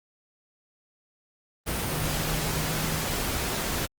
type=tone in noise; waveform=sine; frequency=155.56 Hz; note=D#3; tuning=in tune; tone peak=-32 dBFS; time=1.9-3.03 s; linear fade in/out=20 ms; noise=pink; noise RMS=-29 dBFS; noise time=1.66-3.87 s; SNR=-6 dB; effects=Opus 32 kbps